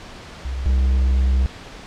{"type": "tone pair in turn", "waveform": ["sine", "triangle"], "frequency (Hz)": [64.9, 64.9], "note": ["C2", "C2"], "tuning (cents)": [-13, -13], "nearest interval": "unison", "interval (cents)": 0, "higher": "neither", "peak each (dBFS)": [-23, -12], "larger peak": "second", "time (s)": [[0.45, 0.66], [0.66, 1.46]], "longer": "second", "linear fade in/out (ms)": 0, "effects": ["pink hiss -38 dBFS RMS until 1.86 s", "low-pass 5000 Hz 12 dB/octave"]}